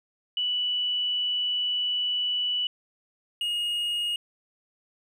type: tone pair in turn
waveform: sine / triangle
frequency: 2960 / 2867 Hz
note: F#7 / F7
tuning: 0 / +45 cents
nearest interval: minor second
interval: 55 cents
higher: first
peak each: -24 dBFS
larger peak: neither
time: 0.37-2.67 / 3.41-4.16 s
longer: first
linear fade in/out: 2 ms
effects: none